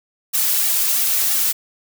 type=noise with flanger; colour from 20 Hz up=blue; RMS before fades=-18 dBFS; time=0.33-1.53 s; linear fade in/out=20 ms; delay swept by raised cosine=1.9 to 3.8 ms; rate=3 Hz; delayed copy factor=-1; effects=none